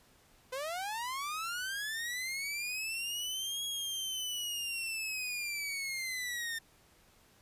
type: linear two-way sweep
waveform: sawtooth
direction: up then down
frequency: 498 to 3322 to 1802 Hz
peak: -32 dBFS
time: 0.52-6.59 s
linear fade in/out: 10 ms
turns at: 3.64 s
effects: pink hiss -64 dBFS RMS until 7.41 s + resampled to 32000 Hz